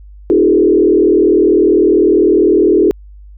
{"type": "tone with frequency modulation", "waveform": "sine", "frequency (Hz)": 367.8, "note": "F#4", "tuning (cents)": -10, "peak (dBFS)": -6, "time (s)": [0.3, 2.91], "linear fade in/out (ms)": 0, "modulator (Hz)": 40, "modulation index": 1.7, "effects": ["added 50 Hz sine -33 dBFS peak until 3.37 s"]}